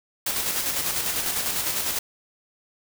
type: noise with tremolo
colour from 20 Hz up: white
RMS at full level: -25 dBFS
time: 0.26-1.99 s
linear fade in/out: 5 ms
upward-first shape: square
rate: 10 Hz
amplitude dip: 35%
effects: none